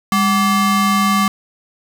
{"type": "ring-modulated tone", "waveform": "square", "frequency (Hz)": 478.5, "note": "A#4", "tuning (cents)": 45, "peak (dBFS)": -10, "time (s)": [0.12, 1.28], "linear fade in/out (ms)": 2, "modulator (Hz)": 681, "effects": ["8-bit"]}